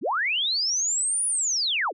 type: linear two-way sweep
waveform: sine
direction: up then down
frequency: 146.83 to 9880 to 222 Hz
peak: -22 dBFS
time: 0.01-1.93 s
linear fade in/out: 50 ms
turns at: 1.26 s
effects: none